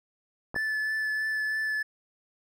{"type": "clicks", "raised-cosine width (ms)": 1, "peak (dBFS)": [-21, -22], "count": 2, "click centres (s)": [0.544, 0.562]}
{"type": "tone with vibrato", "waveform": "triangle", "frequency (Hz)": 1741, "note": "A6", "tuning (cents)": -19, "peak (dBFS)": -25, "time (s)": [0.55, 1.83], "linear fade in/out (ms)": 10, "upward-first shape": "triangle", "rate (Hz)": 3.1, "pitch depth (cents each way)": 15}
{"effects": []}